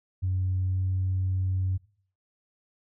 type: tone with pitch glide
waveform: sine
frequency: 92.9 to 93.55 Hz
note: F#2 to F#2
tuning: +7 to +20 cents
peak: -23 dBFS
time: 0.22-1.78 s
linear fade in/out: 20 ms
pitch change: +13 cents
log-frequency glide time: 0.66-0.8 s
effects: noise-tail reverb RT60 0.5 s tail -20 dB re dry + tanh soft clip ceiling -20 dBFS